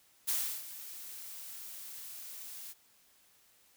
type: noise with ADSR envelope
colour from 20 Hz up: blue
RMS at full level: -31 dBFS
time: 0.27-2.74 s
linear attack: 19 ms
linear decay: 330 ms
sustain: -15 dB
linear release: 28 ms
effects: white hiss -66 dBFS RMS until 3.76 s